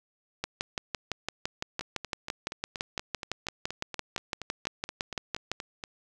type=two click trains; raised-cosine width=0.2 ms; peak=-19 / -13 dBFS; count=18 / 31; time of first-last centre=1.81-5.838 / 0.44-5.516 s; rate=4.22 / 5.91 Hz; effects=none